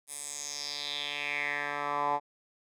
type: tone with band-pass filter sweep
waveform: 10% pulse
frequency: 145 Hz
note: D3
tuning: 22 cents flat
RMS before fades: -34 dBFS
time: 0.07-2.2 s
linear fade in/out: 50 ms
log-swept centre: 10000 to 870 Hz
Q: 4.2
effects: none